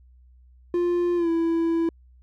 triangle tone with pitch glide, 350 to 331.7 Hz, F4 to E4, +4 to +11 cents, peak -18 dBFS, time 0.74-1.89 s, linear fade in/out 2 ms, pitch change -93 cents, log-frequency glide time 1.16-1.29 s, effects added 62 Hz sine -50 dBFS peak until 2.22 s

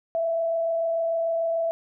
sine tone with frequency modulation, 663 Hz, E5, 10 cents sharp, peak -22 dBFS, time 0.15-1.71 s, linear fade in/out 0 ms, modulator 26.8 Hz, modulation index 0.31, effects none

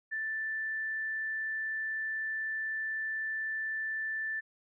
sine tone, 1764 Hz, A6, 4 cents sharp, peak -32 dBFS, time 0.11-4.41 s, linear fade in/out 20 ms, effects none

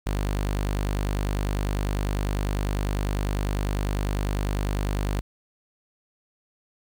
sawtooth tone, 50 Hz, G1, 35 cents sharp, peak -20 dBFS, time 0.06-5.21 s, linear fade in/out 10 ms, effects 10-bit

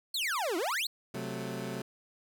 40% pulse exponential two-way sweep, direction down then up, 4518 to 311.1 to 4518 Hz, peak -29 dBFS, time 0.14-0.87 s, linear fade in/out 5 ms, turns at 0.57 s
20% pulse chord, F# diminished, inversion second, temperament equal, 130.81 / 185 / 220 Hz, C3 / F#3 / A3, 0 / 0 / 0 cents, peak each -35 dBFS, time 1.14-1.82 s, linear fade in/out 5 ms
effects none

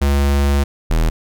square tone pair in turn, 70.3 / 40.23 Hz, C#2 / E1, +25 / -41 cents, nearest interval minor seventh, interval 966 cents, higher first, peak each -13 dBFS, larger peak neither, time 0.01-0.64 / 0.9-1.1 s, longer first, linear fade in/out 10 ms, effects none

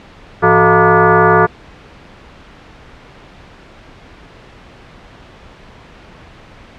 sine tone with frequency modulation, 370 Hz, F#4, in tune, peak -6 dBFS, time 0.42-1.47 s, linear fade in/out 20 ms, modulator 269 Hz, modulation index 4.3, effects pink hiss -39 dBFS RMS until 6.78 s + low-pass 3000 Hz 12 dB/octave

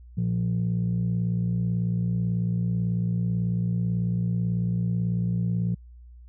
sine tone pair together, 116.54 / 174.72 Hz, A#2 / F3, 0 / +1 cents, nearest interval perfect fifth, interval 701 cents, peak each -24 dBFS, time 0.17-5.75 s, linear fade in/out 10 ms, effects tanh soft clip ceiling -18 dBFS + added 60 Hz sine -44 dBFS peak until 6.28 s

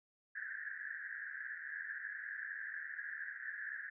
pink band-pass noise, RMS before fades -45 dBFS, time 0.35-3.9 s, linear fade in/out 10 ms, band 1600 to 1800 Hz, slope 96 dB/octave, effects none

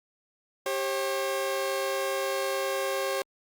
sawtooth tone pair together, 392.6 / 540 Hz, G4 / C#5, +3 / -45 cents, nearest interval tritone, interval 552 cents, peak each -28 / -25 dBFS, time 0.66-3.22 s, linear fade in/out 2 ms, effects Opus 48 kbps

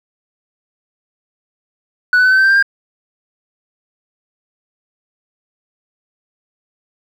sine tone with pitch steps, 1480 / 1497.2 / 1514.6 / 1532.2 / 1550 / 1568 / 1586.2 / 1604.7 Hz, F#6 / F#6 / F#6 / G6 / G6 / G6 / G6 / G6, 0 / +20 / +40 / -40 / -20 / 0 / +20 / +40 cents, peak -5 dBFS, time 2.13-2.626 s, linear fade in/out 2 ms, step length 62 ms, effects tanh soft clip ceiling -7 dBFS + 7-bit

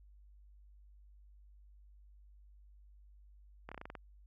slowing click train, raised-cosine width 0.5 ms, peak -30 dBFS, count 8, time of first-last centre 3.69-3.952 s, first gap 26 ms, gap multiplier 1.12, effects added 50 Hz sine -57 dBFS peak until 4.26 s

